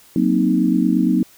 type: chord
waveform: sine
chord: C half-diminished seventh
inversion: second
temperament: equal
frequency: 185 / 233.1 / 261.6 / 311.1 Hz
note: Gb3 / Bb3 / C4 / Eb4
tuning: 0 / 0 / 0 / 0 cents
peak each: -19 dBFS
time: 0.16-1.23 s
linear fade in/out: 2 ms
effects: white hiss -49 dBFS RMS until 1.37 s